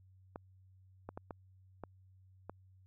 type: clicks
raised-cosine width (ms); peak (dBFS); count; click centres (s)
1; -29; 6; 0.359 / 1.09 / 1.175 / 1.308 / 1.837 / 2.496
effects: added 94 Hz sine -60 dBFS peak until 2.86 s

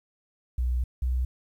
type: tone pair in turn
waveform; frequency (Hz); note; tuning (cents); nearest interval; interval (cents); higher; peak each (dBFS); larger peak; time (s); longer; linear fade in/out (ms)
sine; 61.74 / 62.93; B1 / B1; 0 / +33; unison; 33; second; -23; neither; 0.58-0.84 / 1.02-1.25; first; 5
effects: 10-bit

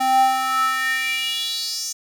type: tone with high-pass filter sweep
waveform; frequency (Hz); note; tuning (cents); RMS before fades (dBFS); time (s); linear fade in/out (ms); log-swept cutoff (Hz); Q
square; 261; C4; -4; -21; 0-1.93; 10; 610 to 6300; 5.5
effects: none

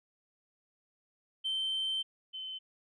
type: tone pair in turn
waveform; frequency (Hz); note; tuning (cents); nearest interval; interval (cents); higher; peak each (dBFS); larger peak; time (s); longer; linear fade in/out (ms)
sine; 3106 / 3063; G7 / G7; -17 / -41; unison; 24; first; -29 / -38; first; 1.44-2.03 / 2.33-2.59; first; 20
effects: tanh soft clip ceiling -28 dBFS

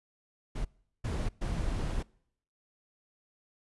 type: noise bursts at uneven times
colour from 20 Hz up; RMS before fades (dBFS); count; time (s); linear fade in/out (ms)
brown; -32; 3; 0.55-0.65 / 1.04-1.29 / 1.41-2.03; 10
effects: noise-tail reverb RT60 0.7 s tail -25 dB re dry + resampled to 24000 Hz

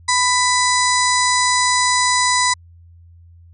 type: harmonic tone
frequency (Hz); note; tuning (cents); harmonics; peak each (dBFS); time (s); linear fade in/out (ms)
995; B5; +13; 1 / 2 / 4 / 5 / 6 / 7 / 8 / 9; -17 / -20 / -23 / -24 / -25 / -25 / -26 / -27; 0.08-2.54; 10
effects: added 85 Hz sine -42 dBFS peak until 3.53 s

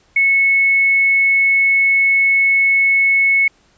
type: tone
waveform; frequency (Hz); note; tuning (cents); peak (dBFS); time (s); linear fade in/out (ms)
sine; 2200; C#7; -14; -10; 0.16-3.48; 5
effects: pink hiss -55 dBFS RMS until 3.77 s + resampled to 16000 Hz

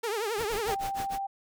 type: tone with vibrato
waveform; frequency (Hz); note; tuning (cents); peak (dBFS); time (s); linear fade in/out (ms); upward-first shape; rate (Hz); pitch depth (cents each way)
sawtooth; 434.6; A4; -21; -25; 0.03-0.75; 10; triangle; 11; 180
type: noise with tremolo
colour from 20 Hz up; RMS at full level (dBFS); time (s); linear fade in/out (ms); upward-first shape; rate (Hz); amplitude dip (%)
pink; -37; 0.36-1.19; 50; sine; 6.6; 100
type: tone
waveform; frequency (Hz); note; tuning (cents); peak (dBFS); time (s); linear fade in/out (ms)
sine; 786; G5; +4; -30; 0.68-1.27; 10
effects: none

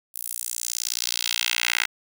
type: tone with high-pass filter sweep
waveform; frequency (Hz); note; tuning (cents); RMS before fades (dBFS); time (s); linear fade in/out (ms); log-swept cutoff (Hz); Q
10% pulse; 59; A#1; +22; -27; 0.14-1.86; 10; 12000 to 1900; 1.7
effects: none

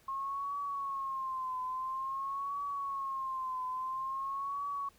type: tone with vibrato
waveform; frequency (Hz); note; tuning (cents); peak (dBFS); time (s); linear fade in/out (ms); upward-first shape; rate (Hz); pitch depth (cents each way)
sine; 1075; C6; +47; -34; 0.08-4.89; 5; triangle; 0.49; 100
effects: pink hiss -65 dBFS RMS until 4.98 s

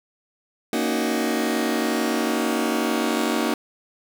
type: chord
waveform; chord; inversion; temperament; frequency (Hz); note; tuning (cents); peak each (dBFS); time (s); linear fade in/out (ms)
sawtooth; D# minor seventh; second; just; 233.3 / 280 / 311.1 / 373.4; A#3 / C#4 / D#4 / F#4; +2 / +18 / 0 / +16; -21 / -24 / -22 / -24; 0.73-3.54; 2
effects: none

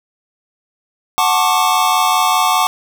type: chord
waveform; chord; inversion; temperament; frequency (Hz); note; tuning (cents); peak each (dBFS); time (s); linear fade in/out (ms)
square; D major seventh; first; equal with one note detuned; 740 / 880 / 1089.7 / 1174.7; F#5 / A5 / C#6 / D6; 0 / 0 / -30 / 0; -18; 1.18-2.67; 0
effects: none

